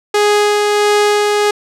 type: tone with tremolo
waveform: sawtooth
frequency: 415.3 Hz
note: G#4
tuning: in tune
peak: -5 dBFS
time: 0.14-1.51 s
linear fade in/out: 5 ms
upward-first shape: sine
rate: 1.5 Hz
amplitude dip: 25%
effects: low-pass 9000 Hz 12 dB/octave